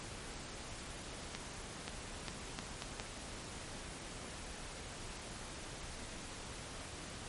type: accelerating click train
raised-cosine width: 0.2 ms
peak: -22 dBFS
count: 6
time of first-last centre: 1.35-2.998 s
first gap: 530 ms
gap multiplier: 0.76
effects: pink hiss -47 dBFS RMS until 7.28 s + MP3 48 kbps